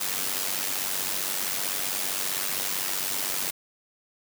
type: noise with amplitude modulation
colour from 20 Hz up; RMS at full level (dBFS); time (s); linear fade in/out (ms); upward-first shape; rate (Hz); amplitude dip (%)
white; -26; 0-3.51; 10; sine; 95.5; 65
effects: high-pass 150 Hz 12 dB/octave